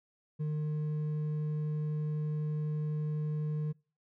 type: tone with hard clipping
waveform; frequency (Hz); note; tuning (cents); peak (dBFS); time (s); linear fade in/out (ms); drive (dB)
sine; 152; D#3; -40; -32; 0.39-3.73; 20; 4
effects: noise-tail reverb RT60 0.4 s tail -26 dB re dry